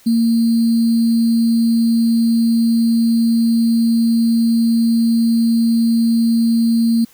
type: tone with sample-and-hold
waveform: sine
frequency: 230 Hz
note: A#3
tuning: 23 cents flat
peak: -11 dBFS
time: 0.06-7.05 s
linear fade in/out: 10 ms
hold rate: 4410 Hz
effects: white hiss -49 dBFS RMS until 7.13 s